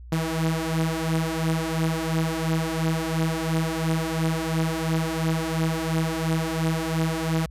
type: beating tone pair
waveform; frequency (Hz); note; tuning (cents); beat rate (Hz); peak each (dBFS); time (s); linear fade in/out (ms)
sawtooth; 159.9 / 162.8; D#3 / E3; +48 / -21; 2.9; -23 / -21; 0.12-7.46; 5
effects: added 60 Hz sine -39 dBFS peak until 7.5 s + resampled to 32000 Hz